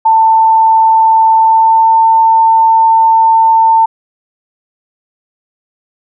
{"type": "tone with pitch glide", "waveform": "sine", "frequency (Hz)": [891, 897.7], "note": ["A5", "A5"], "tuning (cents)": [22, 34], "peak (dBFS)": -4, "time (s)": [0.05, 3.86], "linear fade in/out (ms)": 10, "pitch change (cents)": 12, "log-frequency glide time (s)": [1.41, 1.9], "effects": []}